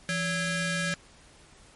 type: ring-modulated tone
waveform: sawtooth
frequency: 740 Hz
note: F#5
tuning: in tune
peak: -20 dBFS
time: 0.09-0.94 s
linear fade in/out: 0 ms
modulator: 911 Hz
effects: pink hiss -55 dBFS RMS until 1.75 s + MP3 48 kbps